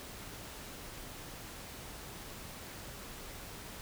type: silence
effects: pink hiss -47 dBFS RMS until 3.81 s